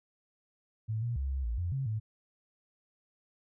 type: tone with pitch steps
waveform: sine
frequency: 109.9 / 118.7 / 67.7 / 66.9 / 57.3 / 87.4 / 134.9 / 108.8 Hz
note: A2 / A#2 / C#2 / C2 / A#1 / F2 / C#3 / A2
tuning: -2 / +32 / -40 / +39 / -29 / +2 / -47 / -19 cents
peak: -30 dBFS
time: 0.88-2 s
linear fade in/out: 20 ms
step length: 140 ms
effects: none